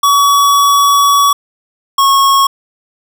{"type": "tone pair in turn", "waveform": "square", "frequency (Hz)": [1132, 1096.6], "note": ["C#6", "C#6"], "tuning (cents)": [36, -19], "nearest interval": "minor second", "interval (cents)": 55, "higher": "first", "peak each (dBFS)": -7, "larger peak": "neither", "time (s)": [[0.03, 1.33], [1.98, 2.47]], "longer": "first", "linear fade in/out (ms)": 5, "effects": []}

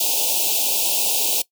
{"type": "band-stop noise", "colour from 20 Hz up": "white", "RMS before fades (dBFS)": -20, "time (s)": [0, 1.42], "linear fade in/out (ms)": 5, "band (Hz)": [930, 2500], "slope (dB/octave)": 96, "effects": ["noise-tail reverb RT60 0.1 s tail -20 dB re dry", "high-pass 400 Hz 12 dB/octave"]}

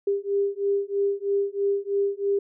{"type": "beating tone pair", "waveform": "sine", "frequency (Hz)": [398.3, 401.4], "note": ["G4", "G4"], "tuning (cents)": [28, 41], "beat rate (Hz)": 3.1, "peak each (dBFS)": -25, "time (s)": [0.07, 2.39], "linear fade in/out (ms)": 5, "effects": []}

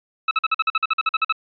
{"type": "tone bursts", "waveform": "25% pulse", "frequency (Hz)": 1300, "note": "E6", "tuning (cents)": -24, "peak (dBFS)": -12, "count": 14, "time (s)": [0.28, 1.325], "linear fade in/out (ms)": 5, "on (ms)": 31, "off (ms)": 47, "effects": ["resampled to 11025 Hz"]}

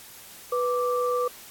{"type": "tone pair together", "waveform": "sine", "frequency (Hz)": [492.8, 1172], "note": ["B4", "D6"], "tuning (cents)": [-4, -4], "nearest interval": "octave + minor third", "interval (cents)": 1500, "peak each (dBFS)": [-24, -27], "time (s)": [0.52, 1.28], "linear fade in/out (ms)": 5, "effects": ["white hiss -46 dBFS RMS until 1.5 s", "AAC 64 kbps"]}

